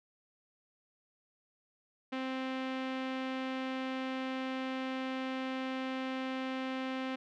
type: tone with low-pass filter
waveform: sawtooth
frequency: 261.6 Hz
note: C4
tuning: in tune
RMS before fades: -37 dBFS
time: 2.12-7.16 s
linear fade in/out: 10 ms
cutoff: 2900 Hz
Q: 1.5
effects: none